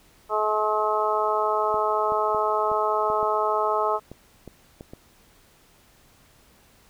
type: harmonic tone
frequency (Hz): 213.7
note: G#3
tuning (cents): +50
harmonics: 2 / 3 / 4 / 5 / 6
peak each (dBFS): -27 / -27 / -27 / -27 / -27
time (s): 0.29-4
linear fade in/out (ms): 50
type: clicks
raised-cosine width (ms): 2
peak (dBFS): -25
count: 10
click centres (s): 1.743 / 2.121 / 2.347 / 2.716 / 3.101 / 3.229 / 4.116 / 4.477 / 4.809 / 4.935
effects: pink hiss -57 dBFS RMS until 6.89 s